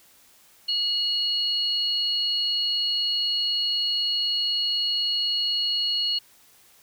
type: tone pair together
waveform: sine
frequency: 2900 / 4328 Hz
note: F#7 / C#8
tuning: -35 / -42 cents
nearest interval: perfect fifth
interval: 693 cents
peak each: -26 / -24 dBFS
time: 0.68-6.19 s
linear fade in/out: 10 ms
effects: white hiss -56 dBFS RMS until 6.82 s